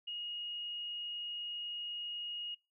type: tone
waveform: sine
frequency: 2874 Hz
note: F7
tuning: 49 cents sharp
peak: -38 dBFS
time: 0.07-2.55 s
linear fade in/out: 10 ms
effects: noise-tail reverb RT60 0.3 s tail -25 dB re dry